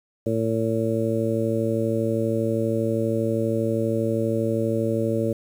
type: harmonic tone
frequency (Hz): 112.5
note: A2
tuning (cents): +39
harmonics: 1 / 2 / 3 / 4 / 5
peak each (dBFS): -27 / -27 / -27 / -27 / -27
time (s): 0.26-5.33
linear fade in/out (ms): 5
effects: 8-bit